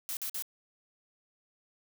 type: noise bursts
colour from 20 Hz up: blue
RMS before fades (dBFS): -36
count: 3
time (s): 0.09-0.423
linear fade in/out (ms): 0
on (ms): 79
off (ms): 48
effects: none